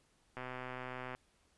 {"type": "click train", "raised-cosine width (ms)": 0.5, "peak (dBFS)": -28, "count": 100, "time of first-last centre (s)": [0.37, 1.15], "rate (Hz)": 127, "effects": ["pink hiss -72 dBFS RMS until 1.57 s", "resampled to 24000 Hz"]}